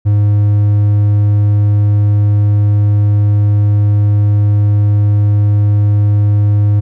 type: tone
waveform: triangle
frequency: 103.3 Hz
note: G#2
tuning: 9 cents flat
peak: -5 dBFS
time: 0.05-6.81 s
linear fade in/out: 20 ms
effects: none